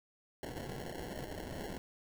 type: noise with sample-and-hold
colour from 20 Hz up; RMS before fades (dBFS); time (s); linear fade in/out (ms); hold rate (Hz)
white; -43; 0.43-1.78; 0; 1225
effects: none

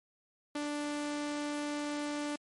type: tone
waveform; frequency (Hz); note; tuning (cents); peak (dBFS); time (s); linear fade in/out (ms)
sawtooth; 293.7; D4; 0; -30; 0.55-2.36; 5
effects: MP3 48 kbps

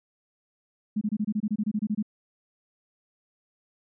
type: tone bursts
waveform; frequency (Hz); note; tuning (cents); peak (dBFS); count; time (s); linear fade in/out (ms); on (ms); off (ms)
sine; 211.4; G#3; +31; -23; 14; 0.96-2.027; 10; 53; 25
effects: none

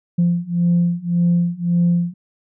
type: beating tone pair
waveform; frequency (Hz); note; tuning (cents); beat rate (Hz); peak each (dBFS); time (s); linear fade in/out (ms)
sine; 172.2 / 174; F3 / F3; -24 / -6; 1.8; -17 / -16; 0.18-2.14; 10
effects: tanh soft clip ceiling -9 dBFS

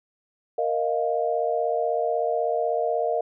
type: chord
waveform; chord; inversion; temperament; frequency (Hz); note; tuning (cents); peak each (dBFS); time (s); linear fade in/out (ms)
sine; Bb suspended fourth; none; equal; 466.2 / 622.3 / 698.5; Bb4 / Eb5 / F5; 0 / 0 / 0; -26; 0.58-3.21; 5
effects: none

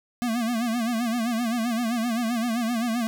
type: tone with vibrato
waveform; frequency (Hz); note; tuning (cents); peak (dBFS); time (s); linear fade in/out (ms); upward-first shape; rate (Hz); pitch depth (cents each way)
square; 233.1; A#3; 0; -24; 0.22-3.07; 0; sine; 7.7; 100
effects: none

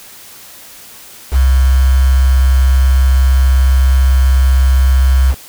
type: tone with quantisation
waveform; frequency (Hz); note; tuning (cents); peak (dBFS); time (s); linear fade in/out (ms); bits
sine; 65.41; C2; 0; -6; 1.31-5.35; 50; 4
effects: white hiss -36 dBFS RMS until 5.48 s

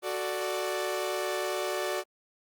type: chord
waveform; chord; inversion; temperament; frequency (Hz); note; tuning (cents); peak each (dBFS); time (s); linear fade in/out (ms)
sawtooth; D major; first; equal; 370 / 440 / 587.3; F#4 / A4 / D5; 0 / 0 / 0; -29 / -33 / -29; 0.02-2.04; 50
effects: Opus 32 kbps

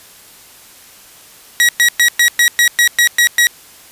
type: tone bursts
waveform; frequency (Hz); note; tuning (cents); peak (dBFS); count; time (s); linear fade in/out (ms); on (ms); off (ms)
sawtooth; 1911; A#6; +43; -4; 10; 1.6-3.47; 0; 88; 110
effects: white hiss -41 dBFS RMS until 3.91 s + resampled to 32000 Hz

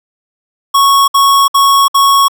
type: tone bursts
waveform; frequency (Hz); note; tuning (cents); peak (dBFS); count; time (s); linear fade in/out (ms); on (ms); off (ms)
square; 1106; C#6; -4; -6; 4; 0.74-2.283; 10; 340; 61
effects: none

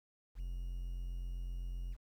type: tone with quantisation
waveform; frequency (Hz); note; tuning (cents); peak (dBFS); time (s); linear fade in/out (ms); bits
triangle; 43.92; F1; +11; -36; 0.35-1.97; 50; 11
effects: none

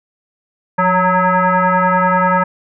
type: tone with frequency modulation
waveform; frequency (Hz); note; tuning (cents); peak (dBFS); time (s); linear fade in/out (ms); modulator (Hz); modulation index
sine; 178.9; F3; +42; -10; 0.78-2.44; 10; 368; 3.9
effects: none

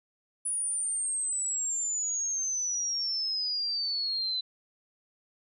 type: exponential sweep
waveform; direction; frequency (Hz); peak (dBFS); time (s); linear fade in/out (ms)
sine; down; 9850 to 4000; -28; 0.45-4.41; 10
effects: none

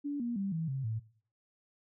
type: tone with pitch steps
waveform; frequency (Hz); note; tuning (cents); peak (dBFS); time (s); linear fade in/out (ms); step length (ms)
sine; 287.6 / 237.7 / 196.44 / 162.35 / 134.17 / 110.88; D4 / A#3 / G3 / E3 / C3 / A2; -36 / +34 / +4 / -26 / +44 / +14; -32; 0.04-1; 20; 160
effects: noise-tail reverb RT60 0.5 s tail -19 dB re dry

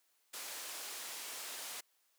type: low-pass noise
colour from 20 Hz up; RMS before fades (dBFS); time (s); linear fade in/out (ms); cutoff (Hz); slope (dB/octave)
white; -45; 0.33-1.81; 10; 11000; 12
effects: white hiss -75 dBFS RMS until 2.18 s + high-pass 400 Hz 12 dB/octave

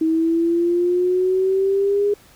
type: exponential sweep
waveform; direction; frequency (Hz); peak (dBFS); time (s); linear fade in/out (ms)
sine; up; 318.6 to 411.9; -15; 0.01-2.14; 5
effects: pink hiss -50 dBFS RMS until 2.35 s

